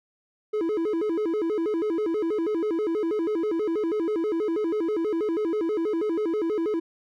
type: tone with vibrato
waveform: triangle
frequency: 375.5 Hz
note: F#4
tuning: 26 cents sharp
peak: -21 dBFS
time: 0.53-6.8 s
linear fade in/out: 10 ms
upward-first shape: square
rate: 6.2 Hz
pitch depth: 220 cents each way
effects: none